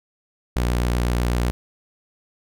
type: tone with vibrato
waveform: sawtooth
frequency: 60.1 Hz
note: B1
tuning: 46 cents flat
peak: -15 dBFS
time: 0.56-1.51 s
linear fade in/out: 0 ms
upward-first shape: sine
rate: 8 Hz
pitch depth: 23 cents each way
effects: none